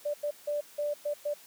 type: tone bursts at uneven times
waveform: sine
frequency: 587.3 Hz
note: D5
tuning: in tune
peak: -28 dBFS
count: 6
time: 0.05-0.14 / 0.23-0.31 / 0.47-0.61 / 0.78-0.94 / 1.05-1.14 / 1.25-1.34 s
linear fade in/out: 10 ms
effects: white hiss -54 dBFS RMS until 1.46 s + high-pass 150 Hz 12 dB/octave